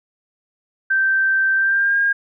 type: tone with pitch glide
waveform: sine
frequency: 1560 to 1618.7 Hz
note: G6 to G#6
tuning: -9 to -45 cents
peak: -14 dBFS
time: 0.9-2.13 s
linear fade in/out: 10 ms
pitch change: +64 cents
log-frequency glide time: 1.55-1.98 s
effects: none